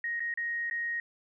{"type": "tone with dropouts", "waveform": "sine", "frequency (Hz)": 1874, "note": "A#6", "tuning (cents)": 9, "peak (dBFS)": -30, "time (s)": [0.04, 1], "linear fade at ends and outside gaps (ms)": 2, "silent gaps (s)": [[0.196, 0.203], [0.34, 0.374], [0.699, 0.71]], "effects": []}